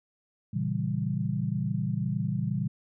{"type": "chord", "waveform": "sine", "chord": "A# diminished seventh", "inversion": "none", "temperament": "equal", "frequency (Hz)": [116.54, 138.59, 164.81, 196], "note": ["A#2", "C#3", "E3", "G3"], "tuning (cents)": [0, 0, 0, 0], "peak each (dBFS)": -32, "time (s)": [0.53, 2.68], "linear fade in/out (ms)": 10, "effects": []}